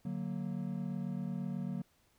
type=chord; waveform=triangle; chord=D augmented; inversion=none; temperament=equal; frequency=146.83 / 185 / 233.1 Hz; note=D3 / F#3 / A#3; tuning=0 / 0 / 0 cents; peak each=-39 / -36 / -39 dBFS; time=0.05-1.82 s; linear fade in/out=5 ms; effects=pink hiss -71 dBFS RMS until 2.18 s